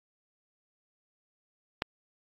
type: click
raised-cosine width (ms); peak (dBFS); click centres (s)
0.3; -12; 1.821
effects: AAC 32 kbps